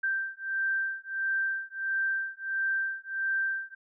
sine beating tone pair, 1568 / 1569.5 Hz, G6 / G6, 0 / +2 cents, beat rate 1.5 Hz, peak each -31 dBFS, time 0.03-3.75 s, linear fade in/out 10 ms, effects none

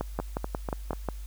two click trains, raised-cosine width 1 ms, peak -15 / -17 dBFS, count 7 / 4, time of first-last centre 0.01-1.087 / 0.2-0.932 s, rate 5.57 / 4.1 Hz, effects added 50 Hz sine -36 dBFS peak until 1.26 s + white hiss -55 dBFS RMS until 1.26 s

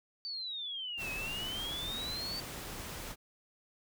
sine exponential two-way sweep, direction down then up, 4608 to 2533 to 4608 Hz, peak -37 dBFS, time 0.25-2.4 s, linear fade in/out 0 ms, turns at 1.11 s
pink noise, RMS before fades -43 dBFS, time 0.97-3.16 s, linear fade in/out 50 ms
effects none

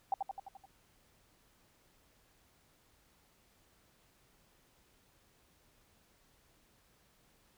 sine tone with echo, 782 Hz, G5, 4 cents flat, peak -28 dBFS, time 0.12-0.14 s, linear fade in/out 2 ms, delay 86 ms, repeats 6, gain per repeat -4 dB, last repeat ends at 0.656 s, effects pink hiss -69 dBFS RMS until 7.57 s

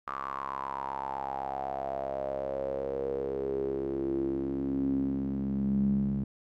sawtooth tone with band-pass filter sweep, 67.9 Hz, C#2, 35 cents flat, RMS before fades -32 dBFS, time 0.07-6.24 s, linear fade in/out 5 ms, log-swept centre 1200 to 180 Hz, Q 8.5, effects none

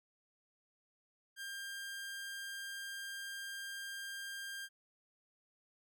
sawtooth tone, 1598 Hz, G6, 33 cents sharp, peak -39 dBFS, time 1.36-4.69 s, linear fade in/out 50 ms, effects none

